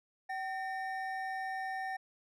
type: tone pair together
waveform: triangle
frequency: 764 / 1818.4 Hz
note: G5 / A#6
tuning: -45 / -43 cents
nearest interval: octave + minor third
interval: 1502 cents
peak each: -35 / -39 dBFS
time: 0.29-1.97 s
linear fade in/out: 10 ms
effects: none